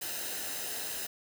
white noise with comb filter, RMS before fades -37 dBFS, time 0.01-1.07 s, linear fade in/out 10 ms, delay 0.88 ms, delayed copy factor -0.55, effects none

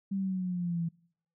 sine exponential sweep, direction down, 197.2 to 165.4 Hz, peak -29 dBFS, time 0.11-0.89 s, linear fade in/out 10 ms, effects noise-tail reverb RT60 0.6 s tail -24 dB re dry

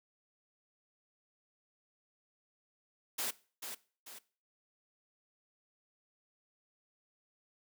white noise with echo, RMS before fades -36 dBFS, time 3.18-3.31 s, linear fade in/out 10 ms, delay 440 ms, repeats 2, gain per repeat -7 dB, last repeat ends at 4.19 s, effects noise-tail reverb RT60 0.4 s tail -20 dB re dry + high-pass 200 Hz 12 dB/octave

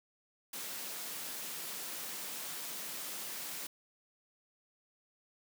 white high-pass noise, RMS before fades -42 dBFS, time 0.53-3.67 s, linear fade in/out 5 ms, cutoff 140 Hz, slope 48 dB/octave, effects none

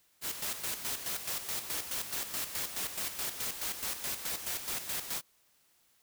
white noise with tremolo, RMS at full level -35 dBFS, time 0.21-5.22 s, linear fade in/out 50 ms, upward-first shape square, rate 4.7 Hz, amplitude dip 60%, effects white hiss -69 dBFS RMS until 6.02 s

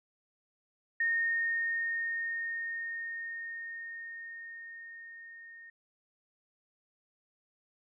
sine tone with level ramp, 1842 Hz, A#6, 21 cents flat, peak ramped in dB -26 to -48 dBFS, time 1-5.7 s, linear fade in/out 5 ms, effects none

